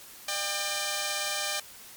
5% pulse tone pair together, 601 / 795.3 Hz, D5 / G5, +40 / +25 cents, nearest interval perfect fourth, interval 485 cents, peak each -20 dBFS, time 0.28-1.6 s, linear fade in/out 5 ms, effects white hiss -48 dBFS RMS until 1.96 s + MP3 96 kbps

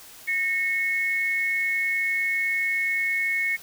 sine tone pair together, 1843.2 / 2192 Hz, A#6 / C#7, -20 / -20 cents, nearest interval minor third, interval 300 cents, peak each -28 / -23 dBFS, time 0.27-3.57 s, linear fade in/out 20 ms, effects white hiss -46 dBFS RMS until 3.62 s

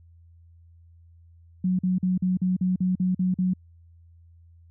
sine tone bursts, 183.8 Hz, F#3, 11 cents flat, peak -20 dBFS, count 10, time 1.64-3.536 s, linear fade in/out 5 ms, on 150 ms, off 44 ms, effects added 84 Hz sine -50 dBFS peak until 4.7 s

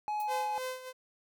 triangle tone, 844 Hz, G#5, 28 cents sharp, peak -29 dBFS, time 0.08-0.58 s, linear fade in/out 0 ms
violet noise with exponential decay, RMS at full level -43 dBFS, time 0.2-0.3 s, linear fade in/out 2 ms, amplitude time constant 21 ms
sawtooth tone with tremolo, 513 Hz, C5, 34 cents flat, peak -30 dBFS, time 0.27-0.93 s, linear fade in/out 50 ms, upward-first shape sine, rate 3.2 Hz, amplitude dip 75%
effects none

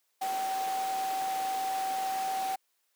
sine tone in noise, 767 Hz, G5, 38 cents flat, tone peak -29 dBFS, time 0.21-2.56 s, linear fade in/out 10 ms, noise pink, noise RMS -39 dBFS, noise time 0.21-2.56 s, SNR +7 dB, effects white hiss -75 dBFS RMS until 2.95 s + high-pass 400 Hz 12 dB/octave

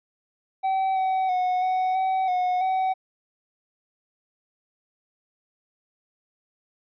triangle tone with pitch steps, 766 / 757 / 732 / 744 / 758 / 728 / 755 Hz, G5 / F#5 / F#5 / F#5 / F#5 / F#5 / F#5, -40 / +39 / -19 / +9 / +42 / -28 / +35 cents, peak -19 dBFS, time 0.63-2.94 s, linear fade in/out 20 ms, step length 330 ms, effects resampled to 11025 Hz

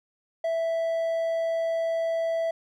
triangle tone, 659.3 Hz, E5, in tune, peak -22 dBFS, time 0.44-2.51 s, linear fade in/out 5 ms, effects none

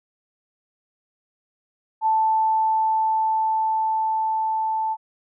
sine tone with level ramp, 880 Hz, A5, in tune, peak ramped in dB -16 to -21 dBFS, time 2.01-4.97 s, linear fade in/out 50 ms, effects none

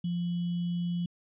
sine tone with sample-and-hold, 174 Hz, F3, 6 cents flat, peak -28 dBFS, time 0.04-1.06 s, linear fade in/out 5 ms, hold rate 3150 Hz, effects resampled to 8000 Hz

